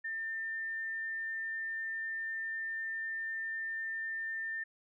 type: tone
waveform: sine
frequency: 1798 Hz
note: A6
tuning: 37 cents sharp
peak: -35 dBFS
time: 0.04-4.64 s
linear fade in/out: 10 ms
effects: none